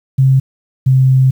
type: tone pair in turn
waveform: sine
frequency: 133.1 / 131.19 Hz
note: C3 / C3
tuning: +30 / +5 cents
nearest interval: unison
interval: 25 cents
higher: first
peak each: -6 dBFS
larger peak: neither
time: 0.18-0.4 / 0.86-1.31 s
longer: second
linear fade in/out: 10 ms
effects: 7-bit